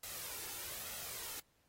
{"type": "noise with flanger", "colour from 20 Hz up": "white", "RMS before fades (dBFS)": -45, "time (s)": [0.03, 1.4], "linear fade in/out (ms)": 5, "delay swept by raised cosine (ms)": [1.5, 2.3], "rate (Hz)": 1.1, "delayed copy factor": 0.5, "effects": ["pink hiss -75 dBFS RMS until 1.68 s", "AAC 48 kbps"]}